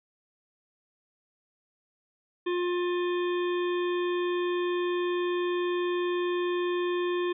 harmonic tone, 354.1 Hz, F4, 24 cents sharp, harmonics 1 / 3 / 5 / 7 / 9 / 10, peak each -26 / -36 / -40 / -43 / -45 / -46 dBFS, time 2.46-7.33 s, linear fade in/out 10 ms, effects none

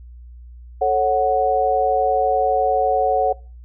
sine chord, F# minor, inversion first, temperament equal with one note detuned, 440 / 548.3 / 740 Hz, A4 / C#5 / F#5, 0 / -19 / 0 cents, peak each -22 / -20 / -17 dBFS, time 0.81-3.33 s, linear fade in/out 10 ms, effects noise-tail reverb RT60 0.4 s tail -24 dB re dry + added 60 Hz sine -37 dBFS peak until 3.64 s

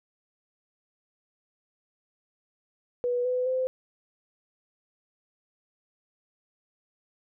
sine tone with pitch steps, 489.2 / 502.1 / 515.3 Hz, B4 / B4 / C5, -16 / +29 / -27 cents, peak -24 dBFS, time 3.04-3.67 s, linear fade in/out 0 ms, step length 210 ms, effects none

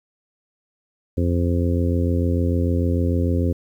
harmonic tone, 86.7 Hz, F2, 12 cents flat, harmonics 1 / 2 / 3 / 4 / 5 / 6, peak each -19 / -27 / -24 / -29 / -30 / -30 dBFS, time 1.17-3.53 s, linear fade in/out 10 ms, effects 9-bit

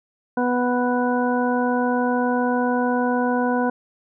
harmonic tone, 246.9 Hz, B3, in tune, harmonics 1 / 2 / 3 / 4 / 6, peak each -21 / -24 / -26 / -27 / -29 dBFS, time 0.37-3.7 s, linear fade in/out 5 ms, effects none

